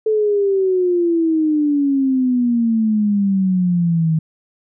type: exponential sweep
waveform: sine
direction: down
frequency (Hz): 438.9 to 157.1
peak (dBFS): -13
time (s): 0.06-4.19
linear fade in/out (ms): 5
effects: none